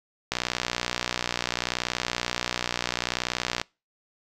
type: click train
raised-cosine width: 0.2 ms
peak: -8 dBFS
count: 201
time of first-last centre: 0.32-3.615 s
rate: 60.7 Hz
effects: noise-tail reverb RT60 0.3 s tail -26 dB re dry